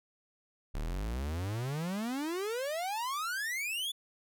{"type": "exponential sweep", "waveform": "45% pulse", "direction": "up", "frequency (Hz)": [34, 3520], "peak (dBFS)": -33, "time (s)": [0.74, 3.92], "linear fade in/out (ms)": 10, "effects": []}